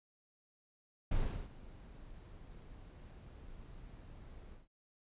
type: noise with ADSR envelope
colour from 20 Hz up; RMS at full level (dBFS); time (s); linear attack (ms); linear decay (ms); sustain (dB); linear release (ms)
brown; -34; 1.11-4.68; 6; 370; -18; 160
effects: resampled to 8000 Hz